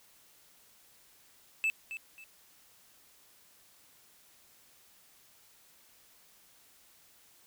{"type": "tone with echo", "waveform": "triangle", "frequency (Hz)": 2629, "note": "E7", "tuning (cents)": -5, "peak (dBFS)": -25, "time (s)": [1.64, 1.7], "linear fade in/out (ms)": 0, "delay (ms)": 270, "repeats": 2, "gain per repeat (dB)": -11, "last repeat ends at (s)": 2.24, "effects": ["white hiss -62 dBFS RMS until 7.46 s"]}